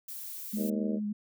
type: noise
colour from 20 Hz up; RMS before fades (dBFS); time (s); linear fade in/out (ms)
violet; -41; 0.08-0.7; 5
type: tone with vibrato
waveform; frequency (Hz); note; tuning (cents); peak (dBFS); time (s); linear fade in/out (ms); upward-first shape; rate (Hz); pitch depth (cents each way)
sine; 209.2; G#3; +13; -30; 0.53-1.13; 10; square; 8.8; 16
type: harmonic tone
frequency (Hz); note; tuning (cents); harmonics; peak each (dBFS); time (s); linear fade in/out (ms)
77.9; D#2; +3; 3 / 4 / 5 / 6 / 7 / 8; -35 / -37 / -42 / -39 / -43 / -43; 0.56-1; 50
effects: none